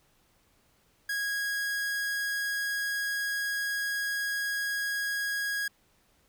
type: tone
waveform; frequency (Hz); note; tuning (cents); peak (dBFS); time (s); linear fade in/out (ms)
45% pulse; 1648; G#6; -14; -29; 1.09-5.68; 5
effects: pink hiss -67 dBFS RMS until 6.28 s